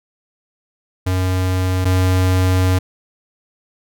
square tone pair in turn, 92.5 / 92.5 Hz, F#2 / F#2, 0 / 0 cents, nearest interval unison, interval 0 cents, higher neither, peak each -16 / -13 dBFS, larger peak second, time 1.06-1.85 / 1.85-2.79 s, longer second, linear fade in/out 10 ms, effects none

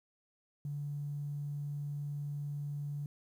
triangle tone, 144.8 Hz, D3, 24 cents flat, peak -32 dBFS, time 0.65-3.06 s, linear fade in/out 2 ms, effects tanh soft clip ceiling -34 dBFS + 11-bit

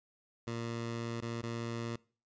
15% pulse tone with dropouts, 116.54 Hz, A#2, in tune, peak -30 dBFS, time 0.47-1.96 s, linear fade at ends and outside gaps 5 ms, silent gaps 1.206-1.223 / 1.416-1.431 s, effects noise-tail reverb RT60 0.4 s tail -23 dB re dry + resampled to 16000 Hz

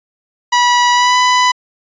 sawtooth tone with pitch glide, 974 to 996.8 Hz, B5 to B5, -24 to +16 cents, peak -5 dBFS, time 0.52-1.52 s, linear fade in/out 10 ms, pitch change +40 cents, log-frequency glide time 0.92-1.17 s, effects resampled to 16000 Hz

